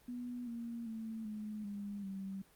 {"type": "tone with pitch steps", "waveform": "sine", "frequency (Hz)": [244.7, 233.5, 222.8, 212.7, 202.9, 193.66], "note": ["B3", "A#3", "A3", "G#3", "G#3", "G3"], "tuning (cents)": [-16, 3, 22, 42, -40, -21], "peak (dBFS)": -40, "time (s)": [0.08, 2.42], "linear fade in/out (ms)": 5, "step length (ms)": 390, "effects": ["pink hiss -66 dBFS RMS until 2.55 s", "Opus 32 kbps"]}